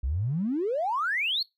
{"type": "exponential sweep", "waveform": "triangle", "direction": "up", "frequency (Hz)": [58.6, 4483], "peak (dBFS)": -21, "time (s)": [0.03, 1.43], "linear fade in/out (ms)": 10, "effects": ["noise-tail reverb RT60 0.2 s tail -26 dB re dry", "tanh soft clip ceiling -23 dBFS"]}